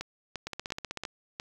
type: two click trains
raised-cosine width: 0.2 ms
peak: -18 / -18 dBFS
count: 5 / 10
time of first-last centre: 0.01-1.399 / 0.47-1.036 s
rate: 2.88 / 15.9 Hz
effects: 8-bit